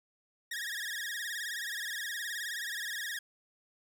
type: tone with vibrato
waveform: sawtooth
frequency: 1760 Hz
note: A6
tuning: in tune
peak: -32 dBFS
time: 0.51-3.19 s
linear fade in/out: 5 ms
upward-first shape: sine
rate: 19 Hz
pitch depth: 140 cents each way
effects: none